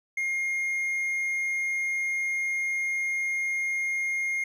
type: tone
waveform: triangle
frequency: 2132 Hz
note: C7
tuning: 32 cents sharp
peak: -24 dBFS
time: 0.17-4.44 s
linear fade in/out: 5 ms
effects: none